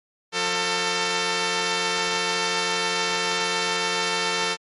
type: tone pair together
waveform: 5% pulse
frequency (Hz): 177.59 / 447.5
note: F3 / A4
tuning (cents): +29 / +29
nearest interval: octave + major third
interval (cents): 1600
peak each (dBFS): -18 / -11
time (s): 0.32-4.57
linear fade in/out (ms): 50
effects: low-pass 12000 Hz 12 dB/octave + MP3 48 kbps